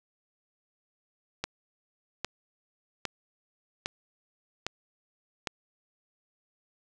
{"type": "click train", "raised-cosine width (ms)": 0.2, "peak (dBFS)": -13, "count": 6, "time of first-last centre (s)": [1.44, 5.472], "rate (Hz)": 1.24, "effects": []}